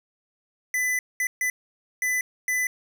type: tone bursts at uneven times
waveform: square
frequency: 2002 Hz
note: B6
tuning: 23 cents sharp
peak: -23 dBFS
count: 5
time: 0.74-0.99 / 1.2-1.27 / 1.41-1.5 / 2.02-2.21 / 2.48-2.67 s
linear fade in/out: 2 ms
effects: none